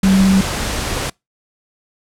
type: tone in noise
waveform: sine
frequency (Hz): 192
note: G3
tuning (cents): -36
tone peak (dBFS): -9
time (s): 0.03-0.41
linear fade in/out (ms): 5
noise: pink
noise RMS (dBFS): -21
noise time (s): 0.03-1.1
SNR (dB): +9
effects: noise-tail reverb RT60 0.2 s tail -26 dB re dry + low-pass 10000 Hz 12 dB/octave